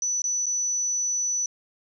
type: tone with dropouts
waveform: sine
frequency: 5960 Hz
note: F#8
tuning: 12 cents sharp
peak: -23 dBFS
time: 0.02-1.46 s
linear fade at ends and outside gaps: 2 ms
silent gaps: 0.22-0.24 / 0.459-0.465 s
effects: none